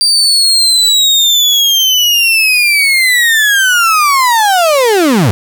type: linear sweep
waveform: 35% pulse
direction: down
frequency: 4696 to 87.31 Hz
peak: -5 dBFS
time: 0.01-5.31 s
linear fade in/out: 0 ms
effects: none